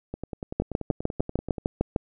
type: two click trains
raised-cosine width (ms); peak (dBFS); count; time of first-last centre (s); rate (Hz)
2; -9 / -19; 10 / 16; 0.6-1.962 / 0.14-1.582; 6.61 / 10.4
effects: none